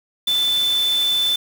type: tone in noise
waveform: sine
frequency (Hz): 3520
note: A7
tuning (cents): 0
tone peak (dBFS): -16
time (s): 0.27-1.36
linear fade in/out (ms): 5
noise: white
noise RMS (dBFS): -31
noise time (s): 0.27-1.36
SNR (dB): +12
effects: none